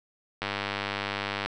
click train, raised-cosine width 0.3 ms, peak -13 dBFS, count 105, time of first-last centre 0.42-1.46 s, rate 100 Hz, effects none

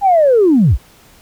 sine linear sweep, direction down, 822 to 34.65 Hz, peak -6 dBFS, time 0.01-0.78 s, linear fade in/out 50 ms, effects tanh soft clip ceiling -2 dBFS + pink hiss -46 dBFS RMS until 1.21 s

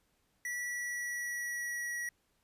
square tone with pitch glide, 1949 to 1921.1 Hz, B6 to B6, -23 to -48 cents, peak -36 dBFS, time 0.45-2.09 s, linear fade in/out 2 ms, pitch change -25 cents, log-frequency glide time 0.57-1.96 s, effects pink hiss -75 dBFS RMS until 2.43 s + resampled to 32000 Hz

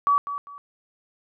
sine tone with echo, 1141 Hz, C#6, 50 cents sharp, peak -16 dBFS, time 0.07-0.18 s, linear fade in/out 0 ms, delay 200 ms, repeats 2, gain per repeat -11 dB, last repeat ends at 0.58 s, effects none

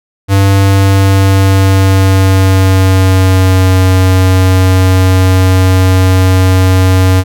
square tone with pitch glide, 98 to 93.3 Hz, G2 to F#2, 0 to +15 cents, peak -5 dBFS, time 0.28-7.24 s, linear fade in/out 50 ms, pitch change -85 cents, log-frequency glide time 0.51-3.73 s, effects none

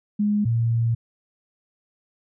sine tone pair in turn, 207.7 / 115.76 Hz, G#3 / A#2, 0 / -12 cents, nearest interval minor seventh, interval 1012 cents, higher first, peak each -18 dBFS, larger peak neither, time 0.19-0.45 / 0.45-0.95 s, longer second, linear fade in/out 10 ms, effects none

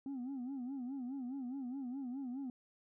sine tone with vibrato, 260 Hz, C4, 11 cents flat, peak -37 dBFS, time 0.06-2.5 s, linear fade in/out 2 ms, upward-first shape sine, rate 4.8 Hz, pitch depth 130 cents each way, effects tanh soft clip ceiling -38 dBFS

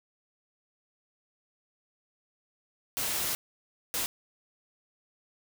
white noise bursts at uneven times, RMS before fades -31 dBFS, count 2, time 2.97-3.35 / 3.94-4.06 s, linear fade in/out 0 ms, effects none

